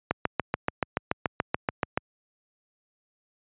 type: click train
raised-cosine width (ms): 0.5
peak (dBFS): -8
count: 14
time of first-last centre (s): 0.11-1.975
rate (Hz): 6.97
effects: high-pass 80 Hz 12 dB/octave + resampled to 8000 Hz